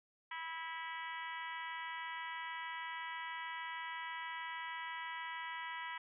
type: harmonic tone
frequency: 326.3 Hz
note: E4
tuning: 18 cents flat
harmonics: 3 / 4 / 5 / 6 / 7 / 8 / 9 / 10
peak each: -45 / -52 / -51 / -46 / -52 / -60 / -55 / -56 dBFS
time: 0.31-5.98 s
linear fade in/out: 5 ms
effects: none